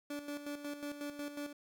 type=tone with tremolo; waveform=30% pulse; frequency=290 Hz; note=D4; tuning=22 cents flat; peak=-36 dBFS; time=0.1-1.53 s; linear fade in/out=5 ms; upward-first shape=square; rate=5.5 Hz; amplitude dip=60%; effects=none